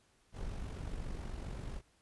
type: noise with amplitude modulation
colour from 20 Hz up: brown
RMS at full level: -39 dBFS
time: 0.32-1.82 s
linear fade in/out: 50 ms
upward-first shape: sine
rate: 47.3 Hz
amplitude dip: 50%
effects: pink hiss -71 dBFS RMS until 2.01 s + resampled to 24000 Hz